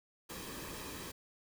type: noise with comb filter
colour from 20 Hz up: pink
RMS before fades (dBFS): -45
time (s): 0.29-1.12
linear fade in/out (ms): 10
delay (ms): 1.4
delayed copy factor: -0.55
effects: none